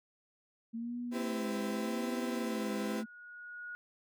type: tone with vibrato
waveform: sine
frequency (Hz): 225.4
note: A3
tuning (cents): +42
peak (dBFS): -36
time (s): 0.73-3.06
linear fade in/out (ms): 20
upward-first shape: sine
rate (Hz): 0.85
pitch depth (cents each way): 130
type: chord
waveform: 35% pulse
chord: C major seventh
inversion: none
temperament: equal with one note detuned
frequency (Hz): 261.6 / 329.6 / 392 / 502.5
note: C4 / E4 / G4 / B4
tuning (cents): 0 / 0 / 0 / +30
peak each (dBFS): -40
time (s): 1.11-3.04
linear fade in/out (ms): 50
type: tone with exponential growth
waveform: sine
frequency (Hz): 1449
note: F#6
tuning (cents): -37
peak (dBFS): -40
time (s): 1.35-3.75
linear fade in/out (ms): 0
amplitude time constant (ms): 520
effects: none